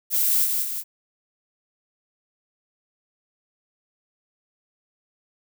violet noise with echo, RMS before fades -21 dBFS, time 0.1-0.48 s, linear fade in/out 50 ms, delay 180 ms, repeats 2, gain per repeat -4 dB, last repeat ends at 0.84 s, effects none

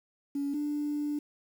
sine tone pair in turn, 282.3 / 294.6 Hz, C#4 / D4, +32 / +6 cents, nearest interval minor second, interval 74 cents, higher second, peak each -28 / -28 dBFS, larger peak neither, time 0.35-0.54 / 0.54-1.19 s, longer second, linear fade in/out 5 ms, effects tanh soft clip ceiling -25 dBFS + 9-bit

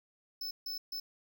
square tone bursts at uneven times, 5260 Hz, E8, 5 cents flat, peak -37 dBFS, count 3, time 0.41-0.51 / 0.66-0.78 / 0.92-1 s, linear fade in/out 5 ms, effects none

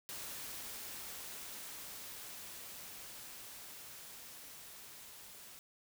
white noise with level ramp, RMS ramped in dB -45 to -54 dBFS, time 0.09-5.59 s, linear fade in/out 0 ms, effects none

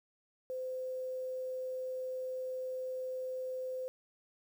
sine tone with quantisation, 514 Hz, C5, 31 cents flat, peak -36 dBFS, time 0.5-3.88 s, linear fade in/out 0 ms, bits 10, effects none

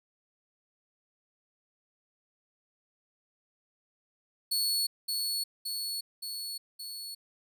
sawtooth tone with echo, 4402 Hz, C#8, 13 cents flat, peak -24 dBFS, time 4.51-4.87 s, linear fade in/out 10 ms, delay 570 ms, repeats 4, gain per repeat -3 dB, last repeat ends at 7.15 s, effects none

